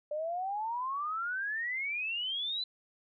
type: exponential sweep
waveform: sine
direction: up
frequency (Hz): 587 to 4052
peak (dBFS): -32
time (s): 0.11-2.64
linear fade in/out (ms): 5
effects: none